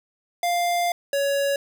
square tone pair in turn, 698.5 / 560 Hz, F5 / C#5, 0 / +18 cents, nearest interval major third, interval 382 cents, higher first, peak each -21 dBFS, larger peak neither, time 0.43-0.92 / 1.13-1.56 s, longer first, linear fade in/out 2 ms, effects none

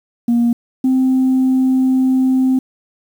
sine tone pair in turn, 236.6 / 260.1 Hz, A#3 / C4, +26 / -10 cents, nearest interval major second, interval 164 cents, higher second, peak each -9 dBFS, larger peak neither, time 0.28-0.53 / 0.84-2.59 s, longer second, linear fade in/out 5 ms, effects tanh soft clip ceiling -8 dBFS + 7-bit

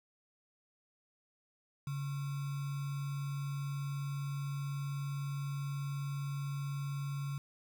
sine tone with sample-and-hold, 140.5 Hz, C#3, 24 cents sharp, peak -35 dBFS, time 1.87-7.38 s, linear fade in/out 2 ms, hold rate 1225 Hz, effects none

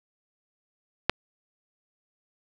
click, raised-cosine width 0.3 ms, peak -3 dBFS, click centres 1.096 s, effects none

